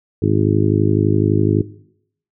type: harmonic tone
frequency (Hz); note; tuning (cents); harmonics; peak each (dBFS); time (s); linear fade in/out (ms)
51.91; G#1; 0; 2 / 3 / 4 / 5 / 6 / 7 / 8; -18 / -20 / -23 / -23 / -20 / -21 / -23; 0.22-1.62; 5
effects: noise-tail reverb RT60 0.7 s tail -18 dB re dry